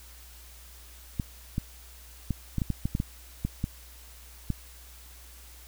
clicks, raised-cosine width 5 ms, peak -15 dBFS, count 12, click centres 1.198 / 1.581 / 2.307 / 2.583 / 2.618 / 2.703 / 2.855 / 2.951 / 3.001 / 3.45 / 3.641 / 4.503 s, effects added 60 Hz sine -49 dBFS peak until 5.67 s + white hiss -52 dBFS RMS until 5.67 s

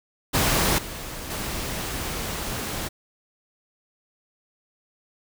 pink noise with level steps, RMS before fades -21 / -35 / -30 dBFS, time 0.33-2.89 s, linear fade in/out 20 ms, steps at 0.78 / 1.3 s, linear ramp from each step 5 ms, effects none

